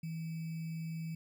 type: tone with sample-and-hold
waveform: sine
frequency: 162.6 Hz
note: E3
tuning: 23 cents flat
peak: -37 dBFS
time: 0.03-1.15 s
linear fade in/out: 5 ms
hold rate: 2450 Hz
effects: none